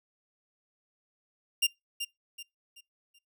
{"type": "tone with echo", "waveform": "sawtooth", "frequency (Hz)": 2794, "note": "F7", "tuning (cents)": 0, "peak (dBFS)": -19, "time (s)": [1.62, 1.67], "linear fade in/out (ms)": 10, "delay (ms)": 380, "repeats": 4, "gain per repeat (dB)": -9, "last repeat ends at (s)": 3.19, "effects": ["noise-tail reverb RT60 0.2 s tail -25 dB re dry"]}